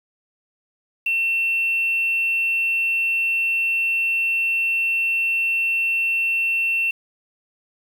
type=tone with quantisation; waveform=sine; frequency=2700 Hz; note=E7; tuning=41 cents sharp; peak=-18 dBFS; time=1.06-6.91 s; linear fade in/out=5 ms; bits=7; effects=none